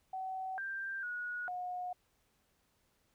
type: tone with pitch steps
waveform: sine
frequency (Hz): 756 / 1579 / 1456 / 723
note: F#5 / G6 / F#6 / F#5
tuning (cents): +37 / +12 / -28 / -40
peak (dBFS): -37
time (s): 0.13-1.93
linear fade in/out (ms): 5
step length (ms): 450
effects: pink hiss -75 dBFS RMS until 3.14 s